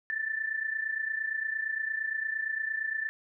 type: tone pair together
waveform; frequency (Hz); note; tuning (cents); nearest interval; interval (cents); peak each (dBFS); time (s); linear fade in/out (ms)
sine; 1760 / 1788.7; A6 / A6; 0 / +28; unison; 28; -31 / -35; 0.1-3.09; 0
effects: none